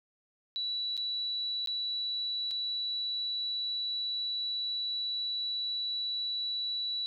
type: tone with dropouts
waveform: sine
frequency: 3938 Hz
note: B7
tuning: 6 cents flat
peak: -31 dBFS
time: 0.56-7.06 s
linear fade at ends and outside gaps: 0 ms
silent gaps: 0.968-0.976 / 1.66-1.673 / 2.509-2.513 s
effects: none